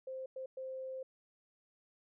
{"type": "tone bursts at uneven times", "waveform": "sine", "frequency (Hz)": 523.3, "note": "C5", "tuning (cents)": 0, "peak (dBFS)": -40, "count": 3, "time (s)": [[0.07, 0.26], [0.36, 0.46], [0.57, 1.03]], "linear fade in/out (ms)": 5, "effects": []}